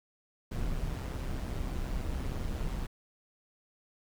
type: noise with amplitude modulation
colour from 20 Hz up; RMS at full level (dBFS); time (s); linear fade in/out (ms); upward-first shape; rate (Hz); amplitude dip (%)
brown; -32; 0.51-2.87; 10; sine; 130; 50
effects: none